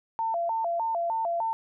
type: tone with vibrato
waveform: sine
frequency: 784 Hz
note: G5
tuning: in tune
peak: -25 dBFS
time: 0.19-1.53 s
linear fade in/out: 0 ms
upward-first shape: square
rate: 3.3 Hz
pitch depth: 240 cents each way
effects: none